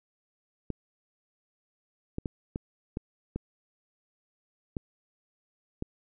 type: clicks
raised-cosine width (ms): 3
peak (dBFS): -19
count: 8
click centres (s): 0.703 / 2.184 / 2.258 / 2.559 / 2.971 / 3.36 / 4.768 / 5.824
effects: none